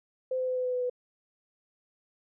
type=tone with pitch steps; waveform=sine; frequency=515 / 511.7 / 508.5 / 505.3 / 502.1 / 498.9 / 495.7 Hz; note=C5 / C5 / C5 / B4 / B4 / B4 / B4; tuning=-28 / -39 / -50 / +40 / +29 / +17 / +6 cents; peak=-27 dBFS; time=0.31-0.898 s; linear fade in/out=5 ms; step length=84 ms; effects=none